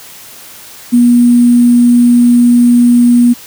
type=tone with sample-and-hold; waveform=sine; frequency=241.2 Hz; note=B3; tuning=41 cents flat; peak=-3 dBFS; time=0.92-3.34 s; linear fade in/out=20 ms; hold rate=8820 Hz; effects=white hiss -33 dBFS RMS until 3.46 s + high-pass 60 Hz 12 dB/octave